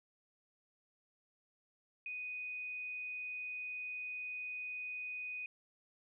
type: tone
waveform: sine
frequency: 2489 Hz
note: D#7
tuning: in tune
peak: -40 dBFS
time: 2.06-5.46 s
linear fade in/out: 2 ms
effects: none